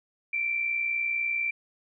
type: tone pair together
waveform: sine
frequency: 2292 / 2352 Hz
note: D7 / D7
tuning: -43 / +2 cents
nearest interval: unison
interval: 45 cents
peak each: -35 / -26 dBFS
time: 0.33-1.51 s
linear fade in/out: 5 ms
effects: none